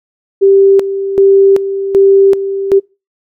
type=tone with tremolo; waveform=sine; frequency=392 Hz; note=G4; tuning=in tune; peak=-3 dBFS; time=0.41-2.8 s; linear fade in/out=20 ms; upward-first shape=square; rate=1.3 Hz; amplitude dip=70%; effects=noise-tail reverb RT60 0.3 s tail -26 dB re dry